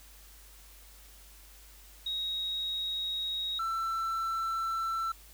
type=tone pair in turn; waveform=sine / triangle; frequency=3783 / 1337.5 Hz; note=A#7 / E6; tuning=+25 / +25 cents; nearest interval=octave + tritone; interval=1800 cents; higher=first; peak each=-31 / -28 dBFS; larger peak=second; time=2.06-3.59 / 3.59-5.12 s; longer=neither; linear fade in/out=5 ms; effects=added 50 Hz sine -54 dBFS peak until 5.33 s + white hiss -56 dBFS RMS until 5.33 s